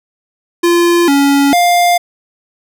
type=tone with pitch steps; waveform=square; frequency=344.8 / 280.6 / 702 Hz; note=F4 / C#4 / F5; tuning=-22 / +21 / +9 cents; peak=-8 dBFS; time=0.63-1.98 s; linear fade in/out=10 ms; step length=450 ms; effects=none